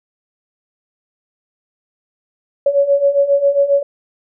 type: beating tone pair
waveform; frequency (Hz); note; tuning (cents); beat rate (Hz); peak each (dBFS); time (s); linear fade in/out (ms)
sine; 557 / 564.4; C#5 / C#5; +8 / +31; 7.4; -16 / -12; 2.66-3.83; 5
effects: none